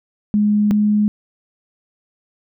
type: tone pair in turn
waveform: sine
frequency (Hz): 208.7 / 209.5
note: G#3 / G#3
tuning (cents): +9 / +15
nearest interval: unison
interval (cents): 6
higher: second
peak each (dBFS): -12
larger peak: neither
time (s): 0.34-0.71 / 0.71-1.08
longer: neither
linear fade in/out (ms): 0
effects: none